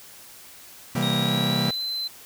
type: chord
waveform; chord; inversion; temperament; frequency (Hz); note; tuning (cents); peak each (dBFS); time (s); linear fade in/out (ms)
45% pulse; C dominant seventh; none; just; 130.81 / 163.52 / 196.22 / 235.5; C3 / E3 / G3 / Bb3; 0 / -14 / +2 / +18; -28; 0.95-1.71; 5
type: tone with pitch glide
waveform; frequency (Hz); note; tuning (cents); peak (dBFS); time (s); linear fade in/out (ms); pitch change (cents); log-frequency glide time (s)
triangle; 3747 to 4063; A#7 to B7; +8 to +48; -25; 1.02-2.08; 10; +140; 1.14-1.81
effects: white hiss -46 dBFS RMS until 2.25 s